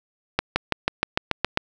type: accelerating click train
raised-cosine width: 0.3 ms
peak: -3 dBFS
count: 9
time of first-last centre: 0.39-1.574 s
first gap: 170 ms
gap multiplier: 0.96
effects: none